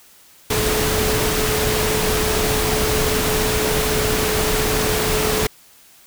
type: tone in noise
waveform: sine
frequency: 430.4 Hz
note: A4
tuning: 38 cents flat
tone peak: -22 dBFS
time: 0.5-5.47 s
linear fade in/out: 5 ms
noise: pink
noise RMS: -20 dBFS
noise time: 0.5-5.47 s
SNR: -5 dB
effects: white hiss -49 dBFS RMS until 6.06 s